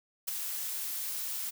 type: noise with ADSR envelope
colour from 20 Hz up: blue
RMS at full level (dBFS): -31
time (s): 0.27-1.51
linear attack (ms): 16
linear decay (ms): 7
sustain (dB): -5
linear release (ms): 22
effects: none